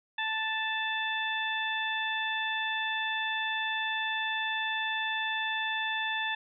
harmonic tone, 880 Hz, A5, in tune, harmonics 1 / 2 / 3 / 4, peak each -35 / -32 / -37 / -36 dBFS, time 0.18-6.35 s, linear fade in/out 5 ms, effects none

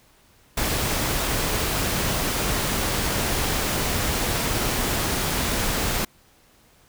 pink noise, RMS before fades -24 dBFS, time 0.57-6.05 s, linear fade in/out 5 ms, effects pink hiss -57 dBFS RMS until 6.88 s

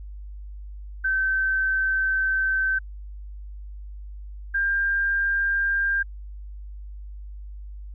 sine tone pair in turn, 1543 / 1596.5 Hz, G6 / G6, -28 / +31 cents, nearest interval minor second, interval 59 cents, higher second, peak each -20 dBFS, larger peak neither, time 1.04-2.79 / 4.54-6.03 s, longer first, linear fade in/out 10 ms, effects added 50 Hz sine -35 dBFS peak until 7.94 s

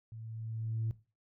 sine tone with level ramp, 112 Hz, A2, 31 cents sharp, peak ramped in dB -44 to -29 dBFS, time 0.12-0.91 s, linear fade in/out 0 ms, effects noise-tail reverb RT60 0.3 s tail -17 dB re dry + tanh soft clip ceiling -27 dBFS

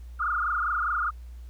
sine tone with frequency modulation, 1318.5 Hz, E6, in tune, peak -24 dBFS, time 0.19-1.11 s, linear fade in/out 20 ms, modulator 24.9 Hz, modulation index 5.2, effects added 60 Hz sine -39 dBFS peak until 1.49 s + pink hiss -63 dBFS RMS until 1.49 s

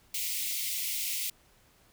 white high-pass noise, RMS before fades -33 dBFS, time 0.14-1.3 s, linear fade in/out 5 ms, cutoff 2000 Hz, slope 96 dB/octave, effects pink hiss -63 dBFS RMS until 1.92 s

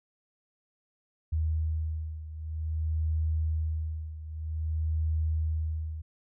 sine beating tone pair, 78.8 / 79.32 Hz, D#2 / D#2, +23 / +34 cents, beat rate 0.52 Hz, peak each -29 / -33 dBFS, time 1.32-6.02 s, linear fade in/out 10 ms, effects none

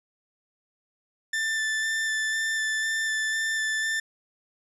40% pulse tone with vibrato, 1770 Hz, A6, 10 cents sharp, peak -24 dBFS, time 1.33-4 s, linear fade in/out 5 ms, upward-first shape square, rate 2 Hz, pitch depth 10 cents each way, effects resampled to 24000 Hz

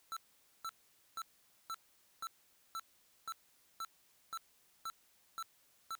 square tone bursts, 1332 Hz, E6, 18 cents sharp, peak -40 dBFS, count 12, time 0.12-5.952 s, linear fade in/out 0 ms, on 46 ms, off 480 ms, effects white hiss -70 dBFS RMS until 5.99 s

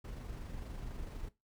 brown noise with amplitude modulation, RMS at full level -42 dBFS, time 0.04-1.29 s, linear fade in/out 10 ms, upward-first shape sine, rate 24.3 Hz, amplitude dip 35%, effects noise-tail reverb RT60 0.2 s tail -17 dB re dry

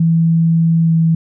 sine tone with pitch glide, 164.81 to 163.39 Hz, E3 to E3, 0 to -15 cents, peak -9 dBFS, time 0-1.15 s, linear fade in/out 5 ms, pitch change -15 cents, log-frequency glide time 0.83-0.93 s, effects none

